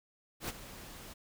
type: noise with ADSR envelope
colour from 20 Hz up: pink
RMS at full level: -36 dBFS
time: 0.4-1.14 s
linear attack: 88 ms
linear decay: 25 ms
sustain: -13 dB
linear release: 15 ms
effects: none